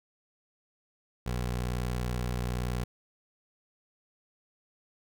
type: tone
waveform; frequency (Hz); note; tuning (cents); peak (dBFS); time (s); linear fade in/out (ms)
20% pulse; 61.1; B1; -18; -25; 1.26-2.84; 5
effects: none